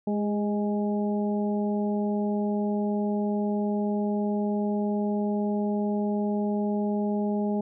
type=harmonic tone with a mistuned harmonic; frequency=207.7 Hz; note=G#3; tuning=in tune; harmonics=1 / 2 / 3 / 4; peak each=-25 / -31 / -35 / -37 dBFS; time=0.07-7.61 s; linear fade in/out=5 ms; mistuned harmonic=2; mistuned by=-22 cents; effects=none